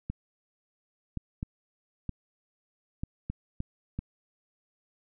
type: clicks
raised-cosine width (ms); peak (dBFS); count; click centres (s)
5; -20; 8; 0.1 / 1.173 / 1.429 / 2.093 / 3.035 / 3.3 / 3.604 / 3.99
effects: none